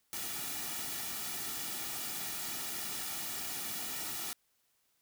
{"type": "noise with comb filter", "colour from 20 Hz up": "white", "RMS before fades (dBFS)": -39, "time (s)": [0.13, 4.33], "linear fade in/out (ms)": 0, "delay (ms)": 1.9, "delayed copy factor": -0.6, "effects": ["white hiss -75 dBFS RMS until 5.01 s"]}